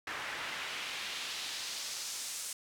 pink noise with band-pass filter sweep, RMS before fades -40 dBFS, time 0.07-2.53 s, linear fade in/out 2 ms, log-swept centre 1600 to 8000 Hz, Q 1.2, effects none

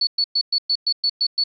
sine tone bursts, 4435 Hz, C#8, in tune, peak -16 dBFS, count 9, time 0.01-1.439 s, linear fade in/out 5 ms, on 61 ms, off 110 ms, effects none

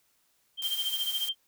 sine tone with tremolo, 3159 Hz, G7, 13 cents sharp, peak -26 dBFS, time 0.57-1.35 s, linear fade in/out 50 ms, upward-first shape sine, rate 14 Hz, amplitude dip 75%
blue noise, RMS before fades -37 dBFS, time 0.62-1.29 s, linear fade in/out 2 ms
effects white hiss -70 dBFS RMS until 1.47 s

